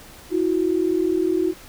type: tone pair together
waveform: sine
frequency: 325.5 / 365.4 Hz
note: E4 / F#4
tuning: -22 / -22 cents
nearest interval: major second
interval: 200 cents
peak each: -21 / -20 dBFS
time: 0.3-1.54 s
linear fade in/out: 50 ms
effects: pink hiss -44 dBFS RMS until 1.68 s